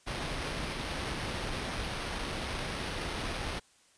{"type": "noise with sample-and-hold", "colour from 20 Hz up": "pink", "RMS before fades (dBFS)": -36, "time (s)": [0.06, 3.6], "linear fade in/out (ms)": 20, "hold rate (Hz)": 7350, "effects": ["white hiss -64 dBFS RMS until 3.97 s", "resampled to 22050 Hz"]}